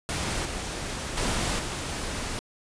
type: noise with level steps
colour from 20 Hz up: pink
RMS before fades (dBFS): -29 / -33 / -27 / -32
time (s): 0.09-2.39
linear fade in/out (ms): 0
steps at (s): 0.45 / 1.17 / 1.59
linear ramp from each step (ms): 2
effects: resampled to 22050 Hz